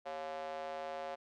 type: tone with high-pass filter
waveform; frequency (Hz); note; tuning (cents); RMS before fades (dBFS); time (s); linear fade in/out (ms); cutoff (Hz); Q
square; 78.4; D#2; +14; -42; 0.05-1.16; 20; 620; 4.7
effects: low-pass 4000 Hz 12 dB/octave